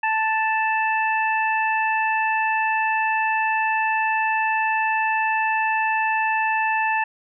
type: harmonic tone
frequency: 880 Hz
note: A5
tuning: in tune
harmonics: 1 / 2 / 3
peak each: -21 / -24 / -26 dBFS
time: 0.03-7.04 s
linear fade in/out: 5 ms
effects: none